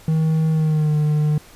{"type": "tone with pitch glide", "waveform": "triangle", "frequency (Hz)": [158.8, 151.02], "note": ["D#3", "D3"], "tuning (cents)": [36, 49], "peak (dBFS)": -13, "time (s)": [0.08, 1.38], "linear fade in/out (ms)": 2, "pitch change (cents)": -87, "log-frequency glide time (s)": [0.51, 0.94], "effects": ["pink hiss -46 dBFS RMS until 1.55 s", "resampled to 32000 Hz"]}